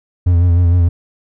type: tone with vibrato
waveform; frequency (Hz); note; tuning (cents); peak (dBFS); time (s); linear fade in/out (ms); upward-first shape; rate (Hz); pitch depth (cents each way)
triangle; 87; F2; -6; -6; 0.26-0.89; 10; sine; 6.5; 45
effects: none